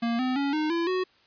square tone with pitch steps, 233.1 / 255.7 / 280.4 / 307.6 / 337.4 / 370 Hz, A#3 / C4 / C#4 / D#4 / E4 / F#4, 0 / -40 / +20 / -20 / +40 / 0 cents, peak -25 dBFS, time 0.02-1.04 s, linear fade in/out 10 ms, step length 170 ms, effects white hiss -61 dBFS RMS until 1.26 s + resampled to 11025 Hz

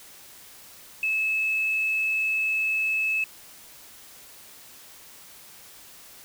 triangle tone, 2600 Hz, E7, 24 cents flat, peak -19 dBFS, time 1.03-3.24 s, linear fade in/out 2 ms, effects tanh soft clip ceiling -20 dBFS + white hiss -48 dBFS RMS until 6.24 s

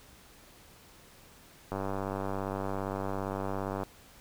click train, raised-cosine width 1 ms, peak -20 dBFS, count 207, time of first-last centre 1.72-3.833 s, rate 97.5 Hz, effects pink hiss -56 dBFS RMS until 4.2 s

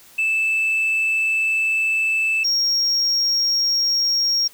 sine tone pair in turn, 2633 / 5579 Hz, E7 / F8, -3 / -3 cents, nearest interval octave + minor second, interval 1300 cents, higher second, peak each -15 / -14 dBFS, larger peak second, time 0.18-2.44 / 2.44-4.48 s, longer first, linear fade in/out 10 ms, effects tanh soft clip ceiling -15 dBFS + white hiss -48 dBFS RMS until 4.53 s

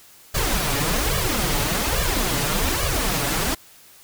pink noise with flanger, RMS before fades -22 dBFS, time 0.34-3.55 s, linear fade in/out 10 ms, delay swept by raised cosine 1.7 to 7.1 ms, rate 1.2 Hz, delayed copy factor +0.95, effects white hiss -49 dBFS RMS until 4.03 s

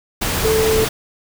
sine tone in noise, 440 Hz, A4, in tune, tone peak -14 dBFS, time 0.44-0.85 s, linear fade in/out 10 ms, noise pink, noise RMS -20 dBFS, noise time 0.21-0.89 s, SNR +3 dB, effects none

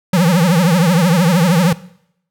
square tone with vibrato, 174.1 Hz, F3, 5 cents flat, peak -10 dBFS, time 0.13-1.73 s, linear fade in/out 5 ms, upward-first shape triangle, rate 13 Hz, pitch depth 200 cents each way, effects noise-tail reverb RT60 0.7 s tail -19 dB re dry

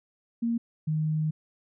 sine tone pair in turn, 232.7 / 155.31 Hz, A#3 / D#3, -3 / -3 cents, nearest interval perfect fifth, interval 700 cents, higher first, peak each -24 dBFS, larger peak neither, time 0.42-0.58 / 0.87-1.31 s, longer second, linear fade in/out 10 ms, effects none

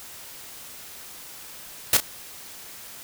white noise with echo, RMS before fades -17 dBFS, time 1.93-1.97 s, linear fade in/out 2 ms, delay 33 ms, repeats 1, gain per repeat -10 dB, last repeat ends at 2.003 s, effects white hiss -42 dBFS RMS until 3.03 s

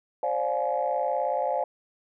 sine chord, D half-diminished seventh, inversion third, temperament just, 528.6 / 587.3 / 704.8 / 845.8 Hz, C5 / D5 / F5 / Ab5, +18 / 0 / +16 / +31 cents, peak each -29 dBFS, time 0.23-1.64 s, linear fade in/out 2 ms, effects tanh soft clip ceiling -15 dBFS

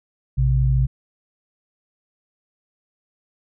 sine tone pair together, 58.27 / 130.81 Hz, A#1 / C3, 0 / 0 cents, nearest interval octave + major second, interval 1400 cents, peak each -18 / -17 dBFS, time 0.37-0.87 s, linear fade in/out 20 ms, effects none

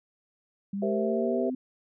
sine linear sweep, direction up, 196 to 258.6 Hz, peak -29 dBFS, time 0.73-1.55 s, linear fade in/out 5 ms
sine chord, C dominant seventh, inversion second, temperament equal, 392 / 466.2 / 523.3 / 659.3 Hz, G4 / Bb4 / C5 / E5, 0 / 0 / 0 / 0 cents, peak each -29 / -34 / -33 / -31 dBFS, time 0.82-1.5 s, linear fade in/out 5 ms
effects none

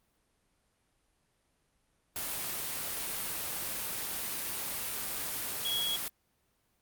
sine tone in noise, 3322 Hz, G#7, in tune, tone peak -30 dBFS, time 5.65-5.96 s, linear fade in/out 0 ms, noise white, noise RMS -36 dBFS, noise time 2.16-6.08 s, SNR +3 dB, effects pink hiss -74 dBFS RMS until 6.81 s + Opus 32 kbps

